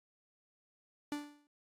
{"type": "tone with exponential decay", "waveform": "45% pulse", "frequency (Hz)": 292.9, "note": "D4", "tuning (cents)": -5, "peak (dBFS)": -34, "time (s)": [1.12, 1.47], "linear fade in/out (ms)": 1, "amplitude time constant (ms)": 75, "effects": ["low-pass 12000 Hz 12 dB/octave", "AAC 64 kbps"]}